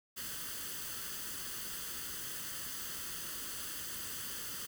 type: noise with comb filter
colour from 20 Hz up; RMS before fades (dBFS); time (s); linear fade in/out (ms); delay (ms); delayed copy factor
white; -42; 0.16-4.67; 20; 0.64; +0.65
effects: none